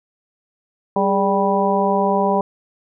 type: harmonic tone with a mistuned harmonic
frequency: 196 Hz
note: G3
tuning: in tune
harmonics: 1 / 2 / 3 / 4 / 5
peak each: -21 / -21 / -21 / -21 / -21 dBFS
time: 0.96-2.41 s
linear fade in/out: 2 ms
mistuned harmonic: 2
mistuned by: +68 cents
effects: none